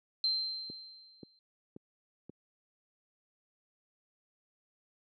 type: tone with exponential decay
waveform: sine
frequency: 4125 Hz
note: C8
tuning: 25 cents flat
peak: -26 dBFS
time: 0.24-1.39 s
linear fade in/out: 1 ms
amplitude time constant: 250 ms
type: click train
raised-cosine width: 3 ms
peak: -30 dBFS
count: 4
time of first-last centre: 0.7-2.296 s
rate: 1.88 Hz
effects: high-pass 200 Hz 12 dB/octave